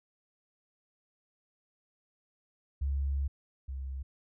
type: tone pair in turn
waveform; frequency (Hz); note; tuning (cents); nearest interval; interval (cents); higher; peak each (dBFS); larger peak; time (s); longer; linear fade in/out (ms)
sine; 69.3 / 66.81; C#2 / C2; 0 / +37; minor second; 63; first; -28 / -35; first; 2.81-3.28 / 3.68-4.03; first; 10
effects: none